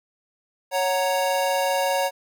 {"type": "chord", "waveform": "square", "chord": "F# major", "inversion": "second", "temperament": "equal", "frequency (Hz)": [554.4, 740, 932.3], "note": ["C#5", "F#5", "A#5"], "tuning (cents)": [0, 0, 0], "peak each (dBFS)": [-24, -27, -27], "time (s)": [0.71, 2.11], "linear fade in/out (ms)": 50, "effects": []}